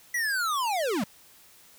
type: linear sweep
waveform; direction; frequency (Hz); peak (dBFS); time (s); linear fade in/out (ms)
square; down; 1975.5 to 173.3; -26; 0.14-1.04; 5
effects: white hiss -55 dBFS RMS until 1.78 s